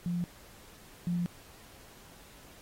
sine tone pair in turn, 174.61 / 174.61 Hz, F3 / F3, 0 / 0 cents, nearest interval unison, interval 0 cents, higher neither, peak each -29 / -28 dBFS, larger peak second, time 0.06-0.24 / 1.07-1.26 s, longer second, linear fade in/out 0 ms, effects pink hiss -55 dBFS RMS until 2.61 s + AAC 48 kbps

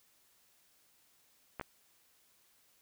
clicks, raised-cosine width 0.5 ms, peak -24 dBFS, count 2, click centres 1.597 / 1.612 s, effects white hiss -69 dBFS RMS until 2.81 s

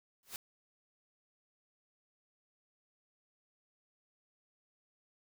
white noise with exponential growth, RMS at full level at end -38 dBFS, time 0.23-0.36 s, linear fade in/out 1 ms, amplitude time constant 28 ms, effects none

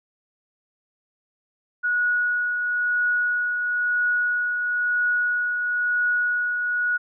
sine tone with tremolo, 1459 Hz, F#6, 25 cents flat, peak -18 dBFS, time 1.83-6.98 s, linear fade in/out 20 ms, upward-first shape triangle, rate 1 Hz, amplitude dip 40%, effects none

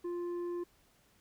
triangle tone with tanh clipping, 349.2 Hz, F4, in tune, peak -36 dBFS, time 0.04-0.64 s, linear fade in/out 10 ms, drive 10 dB, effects pink hiss -68 dBFS RMS until 1.2 s

